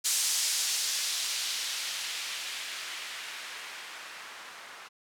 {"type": "noise with low-pass filter sweep", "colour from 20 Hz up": "violet", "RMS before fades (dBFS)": -34, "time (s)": [0.04, 4.89], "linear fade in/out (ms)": 20, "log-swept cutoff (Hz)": [6600, 1200], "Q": 0.94, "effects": []}